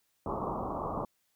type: low-pass noise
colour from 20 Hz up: white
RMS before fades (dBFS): -35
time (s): 0.26-1.05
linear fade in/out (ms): 2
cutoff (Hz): 1200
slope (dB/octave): 96
effects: white hiss -75 dBFS RMS until 1.35 s